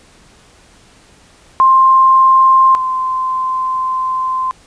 sine tone pair in turn, 1054 / 1037.1 Hz, C6 / C6, +12 / -16 cents, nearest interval unison, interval 28 cents, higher first, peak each -5 / -14 dBFS, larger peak first, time 1.6-2.75 / 2.75-4.51 s, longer second, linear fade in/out 0 ms, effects pink hiss -46 dBFS RMS until 4.66 s + resampled to 22050 Hz

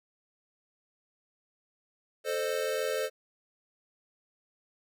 square chord, A diminished, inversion none, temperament equal with one note detuned, 440 / 523.3 / 609.8 Hz, A4 / C5 / Eb5, 0 / 0 / -35 cents, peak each -34 / -33 / -36 dBFS, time 2.24-3.1 s, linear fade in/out 50 ms, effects none

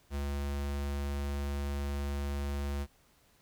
square tone, 70.8 Hz, C#2, 37 cents sharp, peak -33 dBFS, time 0.1-2.87 s, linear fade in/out 50 ms, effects pink hiss -66 dBFS RMS until 3.41 s

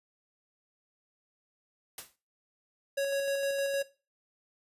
white noise with exponential decay, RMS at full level -38 dBFS, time 1.98-2.16 s, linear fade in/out 2 ms, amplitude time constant 37 ms
square tone with tremolo, 554.4 Hz, C#5, in tune, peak -28 dBFS, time 2.97-3.83 s, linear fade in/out 10 ms, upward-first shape square, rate 6.5 Hz, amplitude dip 25%
effects noise-tail reverb RT60 0.3 s tail -17 dB re dry + resampled to 32000 Hz

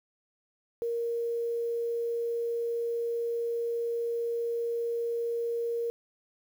sine tone with quantisation, 467.6 Hz, A#4, 5 cents sharp, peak -28 dBFS, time 0.82-5.9 s, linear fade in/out 0 ms, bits 9, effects none

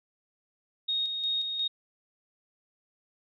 sine tone with tremolo, 3729 Hz, A#7, in tune, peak -26 dBFS, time 0.88-1.68 s, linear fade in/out 10 ms, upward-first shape square, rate 2.8 Hz, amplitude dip 40%, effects none

